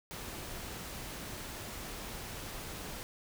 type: noise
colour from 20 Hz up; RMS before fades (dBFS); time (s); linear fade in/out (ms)
pink; -43; 0.11-3.03; 0
effects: none